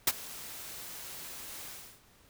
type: noise with ADSR envelope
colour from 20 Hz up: white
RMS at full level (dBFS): -23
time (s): 0.07-2.01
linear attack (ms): 6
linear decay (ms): 39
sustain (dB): -21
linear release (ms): 330
effects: pink hiss -62 dBFS RMS until 2.29 s